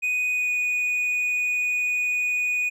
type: tone with pitch glide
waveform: triangle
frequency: 2489 to 2472 Hz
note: D#7 to D#7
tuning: 0 to -12 cents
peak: -20 dBFS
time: 0.02-2.7 s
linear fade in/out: 20 ms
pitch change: -12 cents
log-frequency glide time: 0.33-0.47 s
effects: none